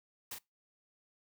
white noise with echo, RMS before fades -42 dBFS, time 0.31-0.35 s, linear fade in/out 5 ms, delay 36 ms, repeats 1, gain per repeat -5 dB, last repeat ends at 0.386 s, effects noise-tail reverb RT60 0.2 s tail -23 dB re dry

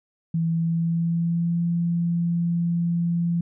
sine tone with pitch glide, 164.81 to 170.62 Hz, E3 to F3, 0 to -40 cents, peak -20 dBFS, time 0.34-3.41 s, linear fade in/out 5 ms, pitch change +60 cents, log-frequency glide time 0.46-1.63 s, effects none

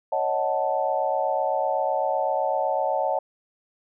sine chord, D# half-diminished seventh, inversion third, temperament equal, 554.4 / 622.3 / 740 / 880 Hz, C#5 / D#5 / F#5 / A5, 0 / 0 / 0 / 0 cents, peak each -27 dBFS, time 0.12-3.19 s, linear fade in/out 5 ms, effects none

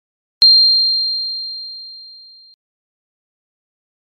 sine tone with exponential decay, 4186 Hz, C8, in tune, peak -3 dBFS, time 0.42-2.54 s, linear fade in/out 0 ms, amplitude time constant 460 ms, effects MP3 64 kbps

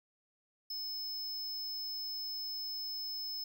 square tone, 5210 Hz, E8, 21 cents flat, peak -38 dBFS, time 0.7-3.44 s, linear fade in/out 5 ms, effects none

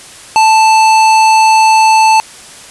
sine tone with hard clipping, 880 Hz, A5, in tune, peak -6 dBFS, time 0.36-2.2 s, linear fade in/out 0 ms, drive 17 dB, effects white hiss -33 dBFS RMS until 2.7 s + resampled to 24000 Hz

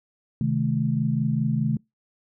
sine chord, A diminished, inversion first, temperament equal with one note detuned, 130.81 / 155.56 / 216.2 Hz, C3 / Eb3 / A3, 0 / 0 / -30 cents, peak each -25 dBFS, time 0.41-1.77 s, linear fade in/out 2 ms, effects noise-tail reverb RT60 0.2 s tail -26 dB re dry

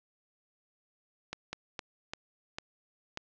slowing click train, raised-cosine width 0.2 ms, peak -19 dBFS, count 6, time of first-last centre 1.33-3.174 s, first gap 200 ms, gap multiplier 1.31, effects low-pass 6000 Hz 12 dB/octave

